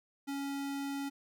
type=tone; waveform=square; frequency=278.7 Hz; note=C#4; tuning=9 cents sharp; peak=-36 dBFS; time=0.27-1.1 s; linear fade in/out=20 ms; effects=none